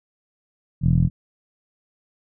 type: tone with low-pass filter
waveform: 10% pulse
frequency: 41.98 Hz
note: E1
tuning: 32 cents sharp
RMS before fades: -17 dBFS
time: 0.81-1.1 s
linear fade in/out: 50 ms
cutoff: 150 Hz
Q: 3.9
effects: none